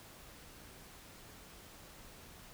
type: silence
effects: pink hiss -55 dBFS RMS until 2.53 s